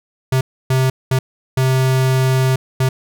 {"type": "tone bursts at uneven times", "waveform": "square", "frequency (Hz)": 130.81, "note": "C3", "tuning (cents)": 0, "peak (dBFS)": -13, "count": 5, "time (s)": [[0.32, 0.41], [0.7, 0.9], [1.11, 1.19], [1.57, 2.56], [2.8, 2.89]], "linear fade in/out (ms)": 5, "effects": []}